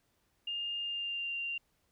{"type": "tone with pitch glide", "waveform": "sine", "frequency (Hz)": [2818, 2776], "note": ["F7", "F7"], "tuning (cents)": [15, -11], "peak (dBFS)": -34, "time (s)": [0.47, 1.58], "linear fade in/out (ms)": 5, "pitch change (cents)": -26, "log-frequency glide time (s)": [0.79, 1.37], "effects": ["pink hiss -75 dBFS RMS until 1.91 s"]}